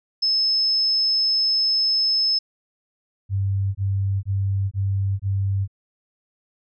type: tone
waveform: sine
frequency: 5210 Hz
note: E8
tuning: 21 cents flat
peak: -17 dBFS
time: 0.22-2.39 s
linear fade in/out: 10 ms
type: tone bursts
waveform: sine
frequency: 98 Hz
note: G2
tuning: in tune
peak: -19 dBFS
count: 5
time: 3.29-5.678 s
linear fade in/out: 50 ms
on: 460 ms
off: 22 ms
effects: none